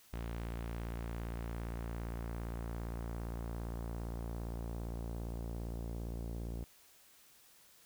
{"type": "tone with low-pass filter sweep", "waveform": "sawtooth", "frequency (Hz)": 57.5, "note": "A#1", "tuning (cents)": -23, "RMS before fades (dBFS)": -41, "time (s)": [0.13, 6.64], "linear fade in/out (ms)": 0, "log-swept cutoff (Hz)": [3200, 510], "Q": 0.86, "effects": ["white hiss -63 dBFS RMS until 7.85 s"]}